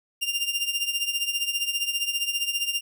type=tone with tremolo; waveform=sawtooth; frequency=2796 Hz; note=F7; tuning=1 cent sharp; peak=-18 dBFS; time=0.21-2.81 s; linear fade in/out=20 ms; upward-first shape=triangle; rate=15 Hz; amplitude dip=80%; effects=none